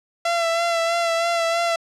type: tone with vibrato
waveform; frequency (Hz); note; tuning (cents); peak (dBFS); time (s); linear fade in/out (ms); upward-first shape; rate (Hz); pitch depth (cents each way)
sawtooth; 674; E5; +38; -15; 0.25-1.76; 5; sine; 3.1; 29
effects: low-pass 7000 Hz 12 dB/octave